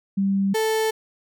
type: tone pair in turn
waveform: sine / 35% pulse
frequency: 196 / 440 Hz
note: G3 / A4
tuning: 0 / 0 cents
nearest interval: octave + major second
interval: 1400 cents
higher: second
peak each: -18 dBFS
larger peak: neither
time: 0.17-0.54 / 0.54-0.91 s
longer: neither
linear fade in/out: 10 ms
effects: none

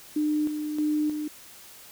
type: tone with tremolo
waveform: sine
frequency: 302 Hz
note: D4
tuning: 48 cents sharp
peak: -22 dBFS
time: 0.16-1.28 s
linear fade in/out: 5 ms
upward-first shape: square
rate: 1.6 Hz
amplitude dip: 50%
effects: white hiss -48 dBFS RMS until 1.91 s

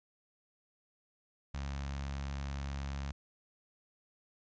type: tone with notch filter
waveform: sawtooth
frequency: 69.3 Hz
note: C#2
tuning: in tune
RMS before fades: -39 dBFS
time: 1.54-3.12 s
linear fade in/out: 5 ms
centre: 390 Hz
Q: 0.83
effects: resampled to 16000 Hz + 12-bit

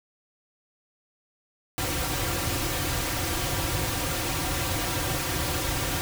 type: noise with comb filter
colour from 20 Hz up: pink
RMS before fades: -28 dBFS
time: 1.78-6.01 s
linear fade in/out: 0 ms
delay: 4.7 ms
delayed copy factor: -0.95
effects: none

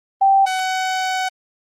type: tone pair in turn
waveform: sine / sawtooth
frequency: 781 / 750.2 Hz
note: G5 / F#5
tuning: -7 / +24 cents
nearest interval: minor second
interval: 69 cents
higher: first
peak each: -10 / -15 dBFS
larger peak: first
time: 0.21-0.46 / 0.46-1.29 s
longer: second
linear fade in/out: 10 ms
effects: low-pass 9000 Hz 12 dB/octave + Opus 24 kbps

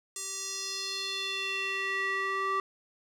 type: tone with band-pass filter sweep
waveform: square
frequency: 388 Hz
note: G4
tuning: 18 cents flat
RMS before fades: -33 dBFS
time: 0.16-2.6 s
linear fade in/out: 2 ms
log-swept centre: 7700 to 1300 Hz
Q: 3
effects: none

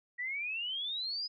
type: exponential sweep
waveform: sine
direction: up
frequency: 1916 to 5060 Hz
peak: -34 dBFS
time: 0.18-1.28 s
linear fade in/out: 20 ms
effects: none

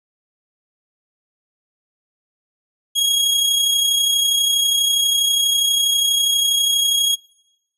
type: tone with amplitude modulation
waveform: sawtooth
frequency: 3295 Hz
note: G#7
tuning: 14 cents flat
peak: -10 dBFS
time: 2.95-7.16 s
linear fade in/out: 20 ms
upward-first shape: sine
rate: 32.3 Hz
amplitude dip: 40%
effects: noise-tail reverb RT60 1.0 s tail -26 dB re dry + resampled to 32000 Hz

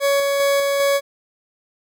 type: tone with tremolo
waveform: 40% pulse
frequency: 560 Hz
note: C#5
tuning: 18 cents sharp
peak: -14 dBFS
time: 0-1.01 s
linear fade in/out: 50 ms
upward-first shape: square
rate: 2.5 Hz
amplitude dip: 25%
effects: none

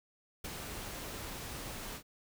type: noise with ADSR envelope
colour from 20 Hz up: pink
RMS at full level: -39 dBFS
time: 0.44-2.03 s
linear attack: 7 ms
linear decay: 28 ms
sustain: -4 dB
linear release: 80 ms
effects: none

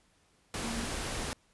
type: tone in noise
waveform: sine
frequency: 230.5 Hz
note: A#3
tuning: 19 cents flat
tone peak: -37 dBFS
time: 0.63-0.84 s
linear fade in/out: 0 ms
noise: pink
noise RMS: -36 dBFS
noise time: 0.54-1.33 s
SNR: -4 dB
effects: pink hiss -68 dBFS RMS until 1.53 s + resampled to 24000 Hz

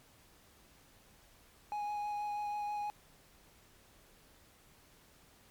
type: tone with vibrato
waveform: triangle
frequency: 830.6 Hz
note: G#5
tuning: in tune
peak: -33 dBFS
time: 1.72-2.9 s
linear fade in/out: 0 ms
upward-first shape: sine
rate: 6.2 Hz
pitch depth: 11 cents each way
effects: pink hiss -63 dBFS RMS until 5.5 s + MP3 96 kbps

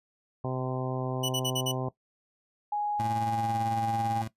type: harmonic tone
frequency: 128.9 Hz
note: C3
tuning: 26 cents flat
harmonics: 1 / 2 / 3 / 4 / 5 / 6 / 7 / 8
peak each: -32 / -37 / -37 / -40 / -39 / -40 / -43 / -43 dBFS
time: 0.44-1.89 s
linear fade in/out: 5 ms
type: tone bursts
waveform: sawtooth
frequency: 2960 Hz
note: F#7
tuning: in tune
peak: -25 dBFS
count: 5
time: 1.23-1.719 s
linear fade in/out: 10 ms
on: 61 ms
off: 46 ms
type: tone with pitch glide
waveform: sine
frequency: 830.6 to 806.5 Hz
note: G#5 to G5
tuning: 0 to +49 cents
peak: -27 dBFS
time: 2.72-4.22 s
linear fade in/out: 5 ms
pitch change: -51 cents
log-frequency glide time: 2.96-3.62 s
type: tone with tremolo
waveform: 25% pulse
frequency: 110.8 Hz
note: A2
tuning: 13 cents sharp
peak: -27 dBFS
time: 2.99-4.28 s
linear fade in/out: 10 ms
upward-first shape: sine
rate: 18 Hz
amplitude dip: 45%
effects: noise-tail reverb RT60 0.1 s tail -17 dB re dry + resampled to 32000 Hz

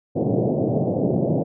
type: band-pass noise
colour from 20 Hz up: pink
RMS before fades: -21 dBFS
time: 0.15-1.44 s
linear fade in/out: 20 ms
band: 110 to 670 Hz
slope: 48 dB/octave
effects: none

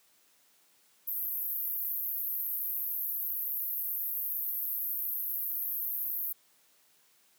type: band-pass noise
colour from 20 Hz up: pink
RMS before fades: -34 dBFS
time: 1.07-6.33 s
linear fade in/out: 10 ms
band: 12000 to 16000 Hz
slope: 96 dB/octave
effects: white hiss -66 dBFS RMS until 7.38 s + high-pass 150 Hz 12 dB/octave

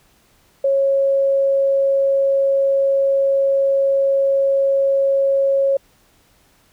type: tone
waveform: sine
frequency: 548 Hz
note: C#5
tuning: 20 cents flat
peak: -13 dBFS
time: 0.64-5.77 s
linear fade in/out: 5 ms
effects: pink hiss -56 dBFS RMS until 6.72 s

